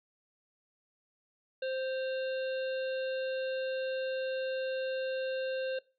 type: harmonic tone with a mistuned harmonic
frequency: 523.3 Hz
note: C5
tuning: in tune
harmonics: 1 / 3 / 5 / 7 / 8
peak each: -32 / -42 / -46 / -49 / -50 dBFS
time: 1.62-5.79 s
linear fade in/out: 5 ms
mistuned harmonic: 5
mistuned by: +93 cents
effects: noise-tail reverb RT60 0.3 s tail -20 dB re dry + MP3 64 kbps